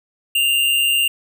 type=tone with amplitude modulation; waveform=square; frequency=2794 Hz; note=F7; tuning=in tune; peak=-13 dBFS; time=0.35-1.08 s; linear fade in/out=5 ms; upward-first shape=sine; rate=140 Hz; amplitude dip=45%; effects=none